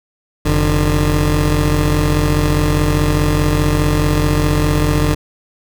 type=tone pair together; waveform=20% pulse; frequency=44.85 / 150 Hz; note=F1 / D3; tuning=+47 / +37 cents; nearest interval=octave + major sixth; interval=2090 cents; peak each=-10 dBFS; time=0.45-5.15 s; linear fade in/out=10 ms; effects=none